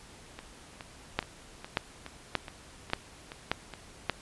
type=two click trains; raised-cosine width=0.3 ms; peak=-10 / -24 dBFS; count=6 / 9; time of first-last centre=1.19-4.097 / 0.39-3.737 s; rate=1.72 / 2.39 Hz; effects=pink hiss -52 dBFS RMS until 4.21 s + resampled to 24000 Hz